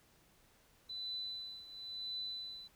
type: tone with tremolo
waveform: sine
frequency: 3998 Hz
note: B7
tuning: 20 cents sharp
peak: -38 dBFS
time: 0.89-2.68 s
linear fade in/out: 10 ms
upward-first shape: triangle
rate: 0.97 Hz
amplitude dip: 80%
effects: pink hiss -68 dBFS RMS until 2.75 s